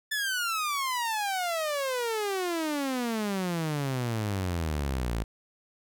sawtooth exponential sweep, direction down, 1760 to 53.8 Hz, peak -24 dBFS, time 0.11-5.24 s, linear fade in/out 10 ms, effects none

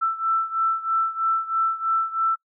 sine beating tone pair, 1329 / 1332.1 Hz, E6 / E6, +14 / +18 cents, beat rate 3.1 Hz, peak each -22 / -25 dBFS, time 0.01-2.36 s, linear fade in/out 20 ms, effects noise-tail reverb RT60 0.1 s tail -23 dB re dry

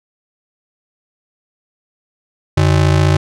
square ring-modulated tone, 117.7 Hz, A#2, 17 cents sharp, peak -7 dBFS, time 2.57-3.17 s, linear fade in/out 5 ms, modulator 27.5 Hz, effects low-pass 7000 Hz 12 dB/octave

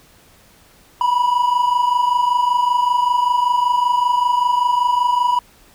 triangle tone pair together, 958 / 983.2 Hz, A#5 / B5, +47 / -8 cents, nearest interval unison, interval 45 cents, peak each -18 / -13 dBFS, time 1.01-5.39 s, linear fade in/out 2 ms, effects pink hiss -50 dBFS RMS until 5.74 s

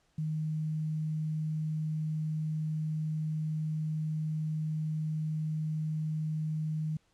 sine tone with quantisation, 155.56 Hz, D#3, in tune, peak -30 dBFS, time 0.18-6.97 s, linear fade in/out 5 ms, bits 10, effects pink hiss -71 dBFS RMS until 7.13 s + low-pass 8000 Hz 12 dB/octave

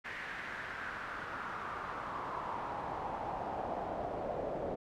brown noise with band-pass filter sweep, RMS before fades -40 dBFS, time 0.04-4.76 s, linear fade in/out 20 ms, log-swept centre 1900 to 570 Hz, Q 3.2, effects none

